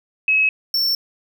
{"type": "tone pair in turn", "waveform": ["sine", "square"], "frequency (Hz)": [2567, 5422], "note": ["E7", "E8"], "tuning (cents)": [-47, 48], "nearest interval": "octave + minor second", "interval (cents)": 1295, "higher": "second", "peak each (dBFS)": [-13, -17], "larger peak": "first", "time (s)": [[0.28, 0.49], [0.74, 0.95]], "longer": "neither", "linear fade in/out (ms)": 2, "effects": []}